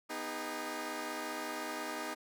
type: chord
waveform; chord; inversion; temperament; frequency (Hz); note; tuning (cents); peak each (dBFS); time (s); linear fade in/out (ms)
10% pulse; G# minor; first; equal with one note detuned; 246.9 / 311.1 / 406.3; B3 / D#4 / G#4; 0 / 0 / -38; -36 / -32 / -35; 0.09-2.15; 20
effects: none